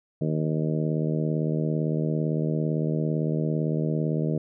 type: harmonic tone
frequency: 77.78 Hz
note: D#2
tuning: in tune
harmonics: 2 / 3 / 4 / 5 / 6 / 7 / 8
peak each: -25 / -31 / -32 / -34 / -34 / -39 / -37 dBFS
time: 0.21-4.38 s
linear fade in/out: 5 ms
effects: none